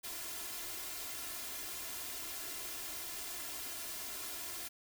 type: noise with comb filter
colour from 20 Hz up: white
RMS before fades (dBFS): -43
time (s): 0.03-4.69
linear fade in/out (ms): 20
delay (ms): 2.9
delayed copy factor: +0.75
effects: none